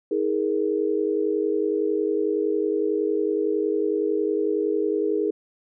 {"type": "chord", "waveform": "sine", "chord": "D# suspended fourth", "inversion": "none", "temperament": "equal with one note detuned", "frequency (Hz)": [318.4, 415.3, 466.2], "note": ["D#4", "G#4", "A#4"], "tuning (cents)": [40, 0, 0], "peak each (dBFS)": [-26, -23, -27], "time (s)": [0.11, 5.31], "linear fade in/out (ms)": 5, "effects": []}